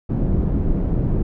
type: low-pass noise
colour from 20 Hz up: pink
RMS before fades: -19 dBFS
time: 0.09-1.23 s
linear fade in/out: 10 ms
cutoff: 280 Hz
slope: 12 dB/octave
effects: none